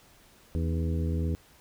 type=harmonic tone with a mistuned harmonic; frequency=82.3 Hz; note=E2; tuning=2 cents flat; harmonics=1 / 2 / 3 / 4 / 5 / 6; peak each=-27 / -33 / -37 / -39 / -41 / -43 dBFS; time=0.55-1.35 s; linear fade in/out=0 ms; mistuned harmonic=4; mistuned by=-75 cents; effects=pink hiss -58 dBFS RMS until 1.6 s